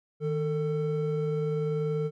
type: tone pair together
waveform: triangle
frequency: 155.7 / 446.4 Hz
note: D#3 / A4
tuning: +2 / +25 cents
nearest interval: octave + tritone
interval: 1823 cents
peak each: -27 dBFS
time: 0.2-2.11 s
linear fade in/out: 50 ms
effects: none